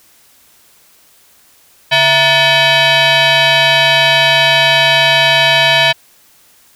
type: tone with frequency modulation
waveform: sine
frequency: 661 Hz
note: E5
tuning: 5 cents sharp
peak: -5 dBFS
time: 1.91-5.93 s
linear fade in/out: 20 ms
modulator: 802 Hz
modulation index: 4.2
effects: tanh soft clip ceiling -5 dBFS + white hiss -48 dBFS RMS until 6.75 s